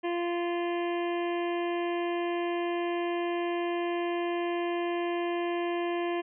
harmonic tone, 346.3 Hz, F4, 15 cents flat, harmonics 1 / 2 / 3 / 5 / 6 / 7 / 8 / 9, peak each -29 / -35 / -39 / -43 / -45 / -46 / -47 / -48 dBFS, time 0.03-6.22 s, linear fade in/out 20 ms, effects none

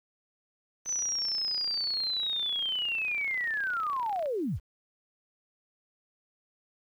sine linear sweep, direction down, 6090 to 33.97 Hz, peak -28 dBFS, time 0.85-4.6 s, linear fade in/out 50 ms
click train, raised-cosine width 0.3 ms, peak -30 dBFS, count 105, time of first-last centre 0.86-4.259 s, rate 30.6 Hz
effects 10-bit

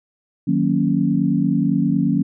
sine chord, D# minor seventh, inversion none, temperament equal, 155.56 / 185 / 233.1 / 277.2 Hz, D#3 / F#3 / A#3 / C#4, 0 / 0 / 0 / 0 cents, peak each -22 / -20 / -21 / -20 dBFS, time 0.47-2.23 s, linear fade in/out 10 ms, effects none

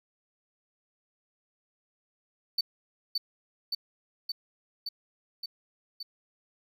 triangle tone with echo, 4534 Hz, C#8, 38 cents sharp, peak -23 dBFS, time 2.58-2.61 s, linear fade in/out 5 ms, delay 570 ms, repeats 6, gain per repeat -2 dB, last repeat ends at 6.03 s, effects none

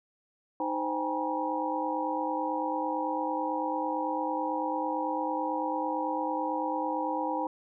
sine tone cluster, 311.1 / 518 / 793 / 842 / 955 Hz, D#4 / C5 / G5 / G#5 / A#5, 0 / -17 / +20 / +24 / +42 cents, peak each -34 / -35 / -35 / -37 / -33 dBFS, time 0.6-7.47 s, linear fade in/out 2 ms, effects none

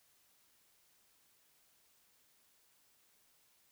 silence, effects white hiss -71 dBFS RMS until 3.71 s

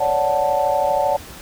sine chord, D major seventh, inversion third, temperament equal, 554.4 / 587.3 / 740 / 880 Hz, C#5 / D5 / F#5 / A5, 0 / 0 / 0 / 0 cents, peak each -22 / -21 / -21 / -21 dBFS, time 0-1.17 s, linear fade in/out 10 ms, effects pink hiss -38 dBFS RMS until 1.41 s

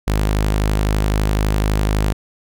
sawtooth tone, 51.91 Hz, G#1, in tune, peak -11 dBFS, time 0.07-2.13 s, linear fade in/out 10 ms, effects none

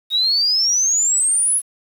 sine exponential sweep, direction up, 3729 to 10810 Hz, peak -14 dBFS, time 0.1-1.62 s, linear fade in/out 50 ms, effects 7-bit

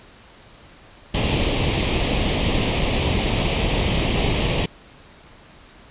pink noise with comb filter, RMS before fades -20 dBFS, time 1.14-4.66 s, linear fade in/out 5 ms, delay 0.34 ms, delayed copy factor +0.75, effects pink hiss -47 dBFS RMS until 5.9 s + resampled to 8000 Hz

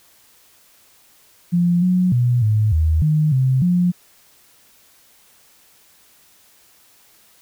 sine tone with pitch steps, 174.4 / 182.1 / 122.2 / 107.5 / 79.1 / 153.5 / 130.7 / 177.7 Hz, F3 / F#3 / B2 / A2 / D#2 / D#3 / C3 / F3, -2 / -27 / -18 / -40 / +29 / -23 / -1 / +30 cents, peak -13 dBFS, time 1.52-3.92 s, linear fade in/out 20 ms, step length 300 ms, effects white hiss -53 dBFS RMS until 7.41 s

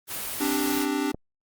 white noise, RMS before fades -32 dBFS, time 0.07-0.87 s, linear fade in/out 50 ms
square chord, C suspended second, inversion none, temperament equal, 261.6 / 293.7 / 392 Hz, C4 / D4 / G4, 0 / 0 / 0 cents, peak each -31 / -27 / -32 dBFS, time 0.4-1.12 s, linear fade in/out 10 ms
click, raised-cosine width 2 ms, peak -19 dBFS, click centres 1.145 s
effects Opus 32 kbps

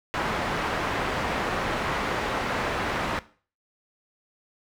white low-pass noise, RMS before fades -28 dBFS, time 0.14-3.19 s, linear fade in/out 0 ms, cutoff 1500 Hz, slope 12 dB/octave, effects noise-tail reverb RT60 0.4 s tail -17 dB re dry

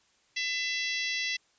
harmonic tone, 670 Hz, E5, 28 cents sharp, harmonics 3 / 4 / 5 / 6 / 7 / 8 / 9, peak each -33 / -35 / -37 / -39 / -40 / -41 / -42 dBFS, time 0.36-1.37 s, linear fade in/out 10 ms, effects white hiss -67 dBFS RMS until 1.58 s + resampled to 16000 Hz

